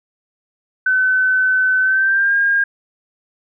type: tone with pitch glide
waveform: sine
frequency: 1517 to 1616.5 Hz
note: F#6 to G#6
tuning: +43 to -47 cents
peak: -12 dBFS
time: 0.86-2.64 s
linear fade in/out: 5 ms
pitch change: +110 cents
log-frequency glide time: 1.81-2.35 s
effects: none